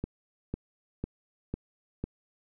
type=click train; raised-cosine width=3 ms; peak=-19 dBFS; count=5; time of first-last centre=0.04-2.04 s; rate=2 Hz; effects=none

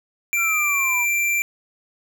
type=tone; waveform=square; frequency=2356 Hz; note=D7; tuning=5 cents sharp; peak=-19 dBFS; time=0.33-1.42 s; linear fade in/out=0 ms
type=exponential sweep; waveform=sine; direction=down; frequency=1398 to 949 Hz; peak=-27 dBFS; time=0.36-1.06 s; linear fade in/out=50 ms
effects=none

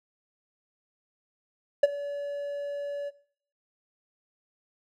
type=tone with ADSR envelope; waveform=triangle; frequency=572 Hz; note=D5; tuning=46 cents flat; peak=-10 dBFS; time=1.83-3.11 s; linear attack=6 ms; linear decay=27 ms; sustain=-19 dB; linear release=31 ms; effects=noise-tail reverb RT60 0.5 s tail -17 dB re dry

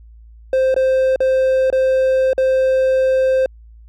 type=tone with dropouts; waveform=triangle; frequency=523.3 Hz; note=C5; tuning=in tune; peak=-10 dBFS; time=0.53-3.46 s; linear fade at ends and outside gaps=2 ms; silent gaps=0.743-0.763 / 1.16-1.204 / 1.702-1.726 / 2.332-2.379 s; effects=added 56 Hz sine -39 dBFS peak until 3.88 s

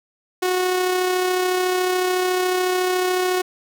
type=tone with amplitude modulation; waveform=sawtooth; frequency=366.4 Hz; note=F#4; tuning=17 cents flat; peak=-13 dBFS; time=0.42-3.42 s; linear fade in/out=10 ms; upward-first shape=sine; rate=33.9 Hz; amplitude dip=30%; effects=none

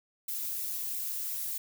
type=noise with flanger; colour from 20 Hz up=violet; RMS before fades=-35 dBFS; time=0.28-1.58 s; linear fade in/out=5 ms; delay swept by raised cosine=0.63 to 4.03 ms; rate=2.9 Hz; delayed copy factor=-0.65; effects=none

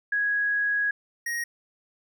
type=tone pair in turn; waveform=sine / square; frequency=1661.2 / 1877.6 Hz; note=G#6 / A#6; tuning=0 / +12 cents; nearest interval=major second; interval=212 cents; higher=second; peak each=-22 / -28 dBFS; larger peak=first; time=0.12-0.91 / 1.26-1.44 s; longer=first; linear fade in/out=5 ms; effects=none

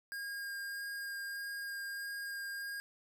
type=tone with vibrato; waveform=square; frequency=1618 Hz; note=G#6; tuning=46 cents flat; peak=-40 dBFS; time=0.12-2.8 s; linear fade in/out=0 ms; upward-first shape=sine; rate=1.6 Hz; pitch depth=8 cents each way; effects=none

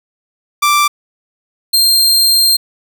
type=tone pair in turn; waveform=sawtooth; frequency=1174.7 / 4186 Hz; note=D6 / C8; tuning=0 / 0 cents; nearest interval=octave + minor seventh; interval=2200 cents; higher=second; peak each=-5 dBFS; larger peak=neither; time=0.62-0.88 / 1.73-2.57 s; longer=second; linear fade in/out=10 ms; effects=none

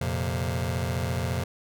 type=chord; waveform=sawtooth; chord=F suspended fourth; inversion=none; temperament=just; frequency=87.31 / 116.41 / 130.96 Hz; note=F2 / Bb2 / C3; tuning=0 / -2 / +2 cents; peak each=-25 / -27 / -27 dBFS; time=0.01-1.44 s; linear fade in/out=5 ms; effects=none

